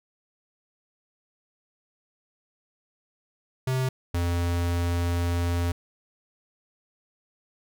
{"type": "tone pair in turn", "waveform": "square", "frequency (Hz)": [129.9, 86.5], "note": ["C3", "F2"], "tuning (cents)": [-12, -16], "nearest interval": "perfect fifth", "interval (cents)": 704, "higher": "first", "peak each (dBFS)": -24, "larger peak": "neither", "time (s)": [[3.67, 3.89], [4.14, 5.72]], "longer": "second", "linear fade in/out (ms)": 5, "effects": []}